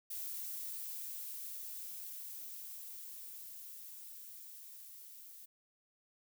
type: noise with level ramp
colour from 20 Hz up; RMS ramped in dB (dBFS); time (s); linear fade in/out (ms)
violet; -42 to -54; 0.1-5.46; 10
effects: none